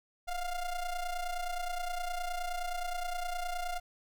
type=ring-modulated tone; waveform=square; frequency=349.2 Hz; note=F4; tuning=in tune; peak=-31 dBFS; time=0.27-3.8 s; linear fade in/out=20 ms; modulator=364 Hz; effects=none